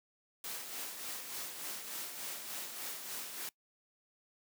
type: noise with tremolo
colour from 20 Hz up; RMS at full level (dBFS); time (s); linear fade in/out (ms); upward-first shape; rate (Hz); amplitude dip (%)
white; -41; 0.44-3.49; 2; sine; 3.4; 45
effects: noise-tail reverb RT60 0.1 s tail -22 dB re dry + high-pass 200 Hz 12 dB/octave